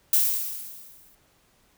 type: noise with exponential decay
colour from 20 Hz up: violet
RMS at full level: -18 dBFS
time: 0.13-1.15 s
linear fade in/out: 2 ms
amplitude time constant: 220 ms
effects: pink hiss -63 dBFS RMS until 1.77 s

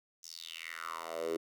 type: tone with high-pass filter sweep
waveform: 10% pulse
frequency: 82.41 Hz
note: E2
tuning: in tune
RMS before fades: -41 dBFS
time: 0.23-1.37 s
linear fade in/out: 5 ms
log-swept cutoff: 6200 to 360 Hz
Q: 4.7
effects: none

